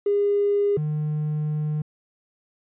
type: tone pair in turn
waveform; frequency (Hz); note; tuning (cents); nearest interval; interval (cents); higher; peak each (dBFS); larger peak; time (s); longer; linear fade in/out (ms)
triangle; 406.7 / 151.73; G#4 / D#3; -36 / -43; octave + perfect fourth; 1707; first; -14 / -20; first; 0.06-0.77 / 0.77-1.82; second; 5
effects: tanh soft clip ceiling -16 dBFS + resampled to 8000 Hz